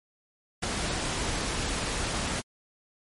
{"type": "noise with ADSR envelope", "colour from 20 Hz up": "pink", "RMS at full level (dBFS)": -26, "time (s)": [0.62, 2.42], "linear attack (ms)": 16, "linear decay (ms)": 4, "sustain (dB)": -4, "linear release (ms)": 29, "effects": ["low-pass 11000 Hz 12 dB/octave", "MP3 48 kbps"]}